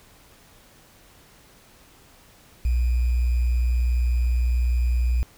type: tone with sample-and-hold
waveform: sine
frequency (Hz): 60.7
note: B1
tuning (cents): -29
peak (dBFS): -18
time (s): 2.65-5.23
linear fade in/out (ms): 0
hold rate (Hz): 2450
effects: pink hiss -53 dBFS RMS until 5.37 s